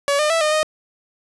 sawtooth tone with pitch steps, 566 / 605 / 658 / 611 / 619 Hz, C#5 / D#5 / E5 / D#5 / D#5, +36 / -49 / -3 / -32 / -9 cents, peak -12 dBFS, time 0.08-0.63 s, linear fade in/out 0 ms, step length 110 ms, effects resampled to 24000 Hz + 9-bit

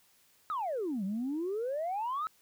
sine exponential two-way sweep, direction down then up, 1318.5 to 185 to 1318.5 Hz, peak -30 dBFS, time 0.5-2.27 s, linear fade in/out 0 ms, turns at 1.04 s, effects tanh soft clip ceiling -28 dBFS + white hiss -66 dBFS RMS until 2.41 s

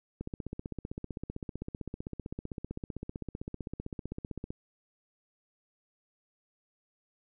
click train, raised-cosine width 3 ms, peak -24 dBFS, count 68, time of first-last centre 0.21-4.505 s, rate 15.6 Hz, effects none

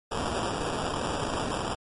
blue noise with sample-and-hold, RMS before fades -30 dBFS, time 0.11-1.75 s, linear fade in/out 10 ms, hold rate 2100 Hz, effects MP3 48 kbps

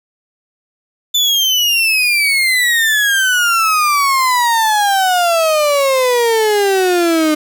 35% pulse exponential sweep, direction down, 3532 to 302.6 Hz, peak -9 dBFS, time 1.14-7.35 s, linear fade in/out 10 ms, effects none

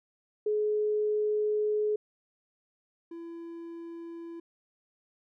sine / triangle tone pair in turn, 423.1 / 335.8 Hz, G#4 / E4, +32 / +32 cents, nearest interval major third, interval 400 cents, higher first, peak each -25 / -37 dBFS, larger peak first, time 0.46-1.96 / 3.11-4.4 s, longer first, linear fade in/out 5 ms, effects none

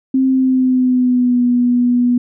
sine tone with pitch glide, 263.5 to 244.4 Hz, C4 to B3, +12 to -18 cents, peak -10 dBFS, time 0.14-2.18 s, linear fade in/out 5 ms, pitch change -130 cents, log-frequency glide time 0.26-1.43 s, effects none

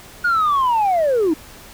sine linear sweep, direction down, 1454 to 293.3 Hz, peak -12 dBFS, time 0.24-1.34 s, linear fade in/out 10 ms, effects tanh soft clip ceiling -12 dBFS + pink hiss -41 dBFS RMS until 1.73 s

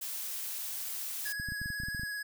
blue noise, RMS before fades -38 dBFS, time 0.01-1.33 s, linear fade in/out 10 ms
square tone with vibrato, 1670 Hz, G#6, 9 cents sharp, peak -36 dBFS, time 1.25-2.23 s, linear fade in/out 10 ms, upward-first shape sine, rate 18 Hz, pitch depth 17 cents each way
clicks, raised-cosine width 5 ms, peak -29 dBFS, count 12, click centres 1.399 / 1.487 / 1.521 / 1.616 / 1.659 / 1.703 / 1.801 / 1.835 / 1.885 / 1.948 / 1.996 / 2.034 s
effects none

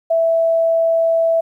sine tone, 659.3 Hz, E5, in tune, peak -12 dBFS, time 0.1-1.41 s, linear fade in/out 10 ms, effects 9-bit

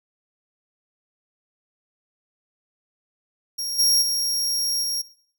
sawtooth tone with level steps, 5588 Hz, F8, in tune, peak -23 / -13 / -19 / -21 dBFS, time 3.58-5.02 s, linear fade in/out 10 ms, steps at 3.78 / 4.01 / 4.82 s, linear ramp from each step 20 ms, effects noise-tail reverb RT60 0.6 s tail -19 dB re dry

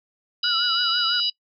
harmonic tone, 980 Hz, B5, 14 cents flat, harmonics 3 / 4 / 5, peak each -25 / -25 / -25 dBFS, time 0.43-1.3 s, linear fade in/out 5 ms
sine tone with vibrato, 1397 Hz, F6, in tune, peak -25 dBFS, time 0.44-1.2 s, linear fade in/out 2 ms, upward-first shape triangle, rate 6 Hz, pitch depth 110 cents each way
effects noise-tail reverb RT60 0.1 s tail -22 dB re dry

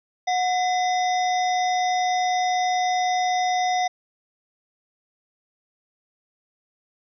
harmonic tone with a mistuned harmonic, 731 Hz, F#5, 21 cents flat, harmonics 1 / 3 / 5 / 7 / 8, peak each -20 / -30 / -34 / -37 / -38 dBFS, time 0.27-3.88 s, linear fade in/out 10 ms, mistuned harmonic 3, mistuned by -140 cents, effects none

